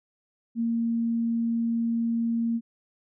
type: tone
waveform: sine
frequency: 231.1 Hz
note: A#3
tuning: 15 cents flat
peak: -23 dBFS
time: 0.55-2.61 s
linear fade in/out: 50 ms
effects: none